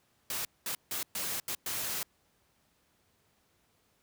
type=noise bursts at uneven times; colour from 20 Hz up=white; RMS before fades=-35 dBFS; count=6; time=0.3-0.45 / 0.66-0.75 / 0.91-1.03 / 1.15-1.4 / 1.48-1.55 / 1.66-2.03 s; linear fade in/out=2 ms; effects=pink hiss -71 dBFS RMS until 4.02 s + high-pass 60 Hz 12 dB/octave